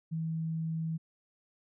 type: tone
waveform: sine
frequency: 161.7 Hz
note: E3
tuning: 33 cents flat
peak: -31 dBFS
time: 0.11-0.98 s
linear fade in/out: 20 ms
effects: none